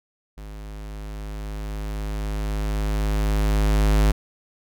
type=tone with level ramp; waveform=square; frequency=51.91 Hz; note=G#1; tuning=in tune; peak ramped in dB=-36 to -15 dBFS; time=0.37-4.12 s; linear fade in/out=10 ms; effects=none